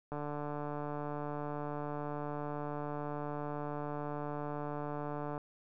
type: click train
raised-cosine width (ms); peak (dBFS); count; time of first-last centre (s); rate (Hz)
1; -26; 774; 0.12-5.379; 147
effects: none